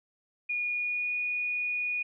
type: tone with pitch glide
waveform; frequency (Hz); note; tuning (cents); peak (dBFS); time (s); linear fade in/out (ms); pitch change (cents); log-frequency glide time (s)
sine; 2442 to 2459; D#7 to D#7; -33 to -21; -28; 0.49-2.03; 10; +12; 0.73-1.13
effects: none